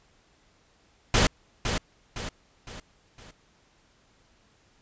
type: noise with echo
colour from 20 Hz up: pink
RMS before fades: -20 dBFS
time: 1.14-1.27 s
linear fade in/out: 2 ms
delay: 510 ms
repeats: 4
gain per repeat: -7 dB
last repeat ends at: 3.31 s
effects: pink hiss -63 dBFS RMS until 4.81 s + resampled to 16000 Hz